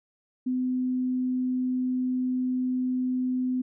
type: tone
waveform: sine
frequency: 254 Hz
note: B3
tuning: 49 cents sharp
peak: -24 dBFS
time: 0.46-3.62 s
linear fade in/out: 10 ms
effects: none